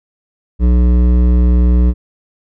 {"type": "tone with hard clipping", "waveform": "sine", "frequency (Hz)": 60.7, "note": "B1", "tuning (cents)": -29, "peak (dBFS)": -9, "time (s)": [0.59, 1.94], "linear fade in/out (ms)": 50, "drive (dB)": 12, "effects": []}